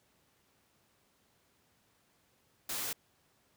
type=noise; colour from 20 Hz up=white; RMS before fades=-37 dBFS; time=2.69-2.93 s; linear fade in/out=5 ms; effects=pink hiss -71 dBFS RMS until 3.56 s + high-pass 80 Hz 12 dB/octave